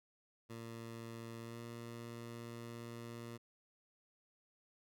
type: tone with pitch glide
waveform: 15% pulse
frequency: 115.1 to 117.25 Hz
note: A#2 to A#2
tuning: -22 to +11 cents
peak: -40 dBFS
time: 0.49-3.38 s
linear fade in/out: 20 ms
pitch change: +33 cents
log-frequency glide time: 1.42-1.58 s
effects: none